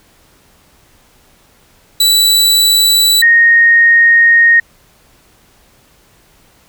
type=tone pair in turn; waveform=sawtooth / sine; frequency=3951 / 1859.2 Hz; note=B7 / A#6; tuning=0 / -5 cents; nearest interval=octave + minor second; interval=1305 cents; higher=first; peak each=-4 dBFS; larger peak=neither; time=2-3.22 / 3.22-4.6 s; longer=second; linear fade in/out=5 ms; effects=pink hiss -49 dBFS RMS until 6.68 s

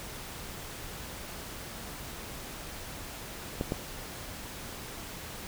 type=clicks; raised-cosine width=2 ms; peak=-16 dBFS; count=2; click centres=3.611 / 3.721 s; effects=pink hiss -42 dBFS RMS until 5.47 s

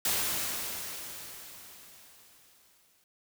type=noise with exponential decay; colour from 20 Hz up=white; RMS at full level=-28 dBFS; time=0.05-3.04 s; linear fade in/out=2 ms; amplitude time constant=650 ms; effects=none

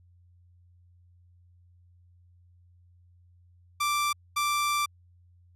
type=tone bursts at uneven times; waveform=sawtooth; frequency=1174.7 Hz; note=D6; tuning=in tune; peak=-21 dBFS; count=2; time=3.8-4.13 / 4.36-4.86 s; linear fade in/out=10 ms; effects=added 88 Hz sine -56 dBFS peak until 5.55 s + resampled to 32000 Hz

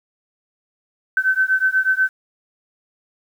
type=beating tone pair; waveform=sine; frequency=1527 / 1535.2 Hz; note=G6 / G6; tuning=-46 / -37 cents; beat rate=8.2 Hz; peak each=-18 dBFS; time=1.17-2.09 s; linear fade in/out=2 ms; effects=8-bit

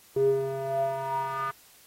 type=tone with band-pass filter sweep; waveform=square; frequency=135 Hz; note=C#3; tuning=45 cents flat; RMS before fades=-28 dBFS; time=0.16-1.51 s; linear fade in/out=5 ms; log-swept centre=370 to 1300 Hz; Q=8.1; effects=white hiss -56 dBFS RMS until 1.86 s + AAC 48 kbps

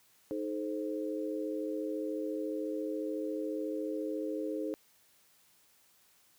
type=chord; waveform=sine; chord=A diminished; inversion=second; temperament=equal with one note detuned; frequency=311.1 / 429.2 / 523.3 Hz; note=Eb4 / A4 / C5; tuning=0 / -43 / 0 cents; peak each=-36 / -38 / -39 dBFS; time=0.31-4.74 s; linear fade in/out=0 ms; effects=white hiss -66 dBFS RMS until 6.38 s + high-pass 60 Hz 12 dB/octave

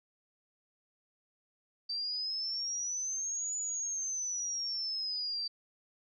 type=exponential two-way sweep; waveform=sine; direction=up then down; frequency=4644 to 6950 to 4644 Hz; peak=-33 dBFS; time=1.89-5.48 s; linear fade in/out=10 ms; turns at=3.57 s; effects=none

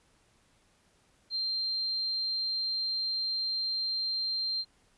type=tone; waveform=sine; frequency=4164 Hz; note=C8; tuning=9 cents flat; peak=-29 dBFS; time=1.3-4.65 s; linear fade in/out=50 ms; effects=pink hiss -67 dBFS RMS until 4.97 s + resampled to 24000 Hz

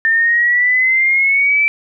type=exponential sweep; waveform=sine; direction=up; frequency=1792 to 2335 Hz; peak=-10 dBFS; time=0.05-1.68 s; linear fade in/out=0 ms; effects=none

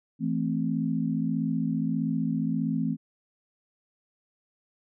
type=chord; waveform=sine; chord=A minor; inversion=second; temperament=equal; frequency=164.81 / 220 / 261.6 Hz; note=E3 / A3 / C4; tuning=0 / 0 / 0 cents; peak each=-29 dBFS; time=0.19-2.97 s; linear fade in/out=50 ms; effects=none

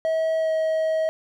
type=tone with pitch glide; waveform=triangle; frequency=643 to 636.7 Hz; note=E5 to D#5; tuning=-43 to +40 cents; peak=-18 dBFS; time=0.05-1.09 s; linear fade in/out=0 ms; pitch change=-17 cents; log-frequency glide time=0.39-0.5 s; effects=none

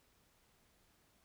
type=silence; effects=pink hiss -72 dBFS RMS until 1.24 s

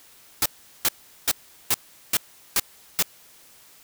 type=noise bursts; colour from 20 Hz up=white; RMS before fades=-20 dBFS; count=7; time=0.42-3.026 s; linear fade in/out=2 ms; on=38 ms; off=390 ms; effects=white hiss -52 dBFS RMS until 3.83 s

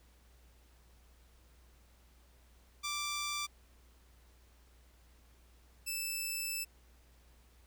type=tone pair in turn; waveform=10% pulse; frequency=1174.7 / 2637 Hz; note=D6 / E7; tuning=0 / 0 cents; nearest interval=octave + major second; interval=1400 cents; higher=second; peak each=-27 dBFS; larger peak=neither; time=2.83-3.47 / 5.86-6.65 s; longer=second; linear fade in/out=20 ms; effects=added 60 Hz sine -61 dBFS peak until 7.66 s + pink hiss -68 dBFS RMS until 7.66 s

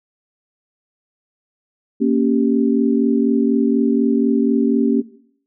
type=chord; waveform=sine; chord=G diminished; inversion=first; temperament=equal; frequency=233.1 / 277.2 / 392 Hz; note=Bb3 / Db4 / G4; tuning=0 / 0 / 0 cents; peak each=-16 / -17 / -21 dBFS; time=2-5.02 s; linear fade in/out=20 ms; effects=noise-tail reverb RT60 0.6 s tail -17 dB re dry

